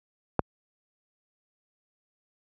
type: click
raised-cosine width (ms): 1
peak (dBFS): -7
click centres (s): 0.393
effects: high-pass 60 Hz 12 dB/octave